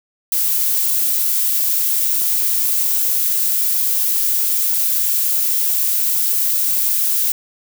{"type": "noise", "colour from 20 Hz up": "violet", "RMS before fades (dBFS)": -17, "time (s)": [0.32, 7.32], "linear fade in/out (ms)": 2, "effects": []}